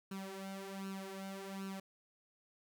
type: tone with flanger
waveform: sawtooth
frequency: 193.7 Hz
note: G3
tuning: 20 cents flat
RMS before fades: -45 dBFS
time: 0.11-1.8 s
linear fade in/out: 5 ms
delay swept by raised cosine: 0.72 to 3.82 ms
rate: 1.3 Hz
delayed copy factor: +0.75
effects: 12-bit